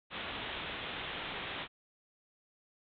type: low-pass noise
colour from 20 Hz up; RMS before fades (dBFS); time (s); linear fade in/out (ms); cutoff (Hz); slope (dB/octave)
white; -41; 0.1-1.68; 50; 3700; 96
effects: none